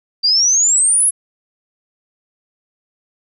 sine exponential sweep, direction up, 4660 to 10920 Hz, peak -10 dBFS, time 0.23-1.11 s, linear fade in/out 20 ms, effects none

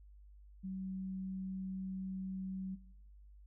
sine tone, 189.2 Hz, F#3, 39 cents sharp, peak -39 dBFS, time 0.63-2.76 s, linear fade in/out 20 ms, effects noise-tail reverb RT60 0.9 s tail -19 dB re dry + added 50 Hz sine -55 dBFS peak until 3.46 s

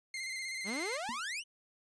sawtooth tone with vibrato, 2093 Hz, C7, in tune, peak -34 dBFS, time 0.14-0.97 s, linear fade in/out 2 ms, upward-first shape square, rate 16 Hz, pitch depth 31 cents each way
sawtooth exponential sweep, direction up, 180 to 3086 Hz, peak -33 dBFS, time 0.64-1.44 s, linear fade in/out 50 ms
sine tone with exponential decay, 235.2 Hz, A#3, 16 cents sharp, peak -37 dBFS, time 1.09-1.21 s, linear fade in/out 0 ms, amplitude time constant 26 ms
effects resampled to 22050 Hz

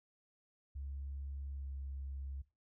sine tone with pitch glide, 69.3 to 68.27 Hz, C#2 to C#2, 0 to -26 cents, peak -40 dBFS, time 0.75-2.42 s, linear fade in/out 10 ms, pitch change -26 cents, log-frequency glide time 1.54-1.68 s, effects noise-tail reverb RT60 0.3 s tail -20 dB re dry + tanh soft clip ceiling -36 dBFS

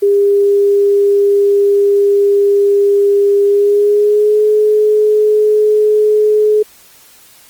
sine tone with pitch glide, 402.9 to 424.9 Hz, G4 to G#4, +48 to +40 cents, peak -7 dBFS, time 0.02-6.63 s, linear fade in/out 10 ms, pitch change +92 cents, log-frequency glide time 3.44-4.43 s, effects white hiss -43 dBFS RMS until 7.49 s + Opus 24 kbps

